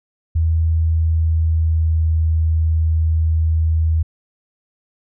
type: tone with pitch glide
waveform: sine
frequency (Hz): 81.1 to 80.21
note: E2 to E2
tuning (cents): -28 to -47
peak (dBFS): -13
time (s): 0.35-4.03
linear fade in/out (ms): 10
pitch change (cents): -19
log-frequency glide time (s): 0.65-2.09
effects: none